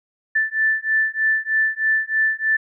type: beating tone pair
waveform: sine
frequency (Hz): 1760 / 1763.2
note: A6 / A6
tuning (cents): 0 / +3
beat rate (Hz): 3.2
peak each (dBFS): -20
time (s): 0.35-2.57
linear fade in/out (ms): 10
effects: none